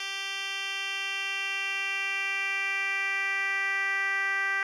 10% pulse tone with band-pass filter sweep, 392 Hz, G4, in tune, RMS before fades -30 dBFS, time 0-4.63 s, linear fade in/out 2 ms, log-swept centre 3500 to 1800 Hz, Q 3.4, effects none

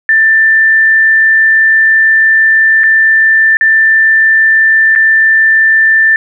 sine tone with dropouts, 1777 Hz, A6, 17 cents sharp, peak -4 dBFS, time 0.09-6.16 s, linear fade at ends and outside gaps 1 ms, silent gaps 2.835-2.839 / 3.57-3.61 / 4.952-4.959 s, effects none

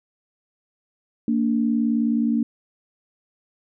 sine tone pair together, 229.5 / 289 Hz, A#3 / D4, -27 / -28 cents, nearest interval major third, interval 399 cents, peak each -19 / -24 dBFS, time 1.28-2.43 s, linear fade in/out 2 ms, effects none

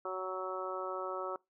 harmonic tone, 186.5 Hz, F#3, 14 cents sharp, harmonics 2 / 3 / 4 / 5 / 6 / 7, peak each -41 / -41 / -46 / -46 / -44 / -41 dBFS, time 0.05-1.36 s, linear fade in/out 2 ms, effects noise-tail reverb RT60 0.2 s tail -23 dB re dry

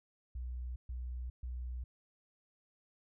sine tone bursts, 61.74 Hz, B1, in tune, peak -38 dBFS, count 3, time 0.35-1.84 s, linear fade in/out 5 ms, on 410 ms, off 130 ms, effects none

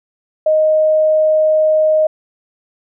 sine tone, 622.3 Hz, D#5, in tune, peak -9 dBFS, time 0.46-2.07 s, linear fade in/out 5 ms, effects none

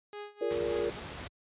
sawtooth tone with tremolo, 413.7 Hz, G#4, 7 cents flat, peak -35 dBFS, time 0.13-0.99 s, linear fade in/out 0 ms, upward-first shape sine, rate 3.5 Hz, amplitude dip 90%
sine chord, Bb dominant seventh, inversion second, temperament equal with one note detuned, 349.2 / 415.3 / 466.2 / 574.9 Hz, F4 / Ab4 / Bb4 / D5, 0 / 0 / 0 / -37 cents, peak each -36 / -34 / -32 / -37 dBFS, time 0.41-0.9 s, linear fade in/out 5 ms
pink noise, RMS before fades -41 dBFS, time 0.5-1.28 s, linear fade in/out 10 ms
effects high-pass 60 Hz 12 dB/octave + resampled to 8000 Hz

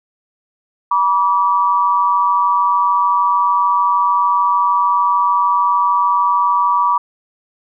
sine tone pair together, 969.3 / 1156 Hz, B5 / D6, -33 / -28 cents, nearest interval minor third, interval 305 cents, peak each -14 dBFS, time 0.91-6.98 s, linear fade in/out 5 ms, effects none

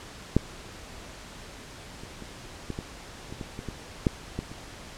clicks, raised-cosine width 3 ms, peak -6 / -27 / -29 / -19 / -20 / -25 / -22 / -22 / -21 / -8 / -17 / -28 dBFS, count 12, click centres 0.366 / 2.035 / 2.223 / 2.703 / 2.789 / 3.325 / 3.412 / 3.591 / 3.687 / 4.068 / 4.39 / 4.516 s, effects pink hiss -44 dBFS RMS until 4.97 s + low-pass 8000 Hz 12 dB/octave

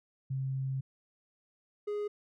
sine / triangle tone pair in turn, 133.4 / 415 Hz, C3 / G#4, +34 / -1 cents, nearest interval octave + minor sixth, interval 1965 cents, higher second, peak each -31 / -30 dBFS, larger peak second, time 0.3-0.81 / 1.87-2.08 s, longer first, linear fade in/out 10 ms, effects none

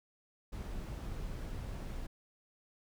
brown noise, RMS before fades -41 dBFS, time 0.52-2.07 s, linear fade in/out 10 ms, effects none

